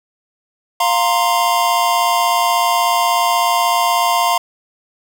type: chord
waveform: square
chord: F suspended fourth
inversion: none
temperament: just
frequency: 698.5 / 931.3 / 1047.7 Hz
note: F5 / Bb5 / C6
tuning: 0 / -2 / +2 cents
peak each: -18 dBFS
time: 0.8-4.38 s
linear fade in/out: 5 ms
effects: none